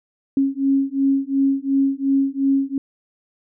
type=beating tone pair; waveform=sine; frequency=271.8 / 274.6 Hz; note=C#4 / C#4; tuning=-34 / -16 cents; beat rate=2.8 Hz; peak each=-19 dBFS; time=0.37-2.78 s; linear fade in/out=2 ms; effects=none